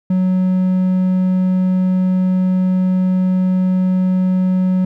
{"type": "tone", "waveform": "triangle", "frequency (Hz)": 185, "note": "F#3", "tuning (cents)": 0, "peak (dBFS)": -10, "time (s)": [0.1, 4.85], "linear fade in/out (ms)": 5, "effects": []}